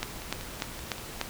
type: two click trains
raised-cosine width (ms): 0.2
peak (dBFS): -11 / -23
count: 5 / 5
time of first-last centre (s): 0.03-1.213 / 0.22-0.982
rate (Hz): 3.38 / 5.25
effects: pink hiss -41 dBFS RMS until 1.29 s